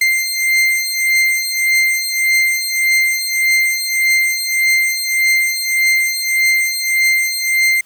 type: beating tone pair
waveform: 40% pulse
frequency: 2093 / 2094.7 Hz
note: C7 / C7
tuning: 0 / +1 cents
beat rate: 1.7 Hz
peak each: -14 / -16 dBFS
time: 0.01-7.81 s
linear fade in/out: 5 ms
effects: white hiss -52 dBFS RMS until 7.85 s